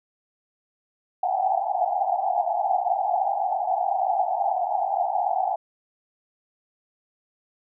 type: band-pass noise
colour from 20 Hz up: white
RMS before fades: -24 dBFS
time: 1.23-5.56 s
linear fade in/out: 5 ms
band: 690 to 820 Hz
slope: 96 dB/octave
effects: none